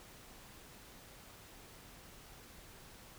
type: silence
effects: pink hiss -56 dBFS RMS until 3.18 s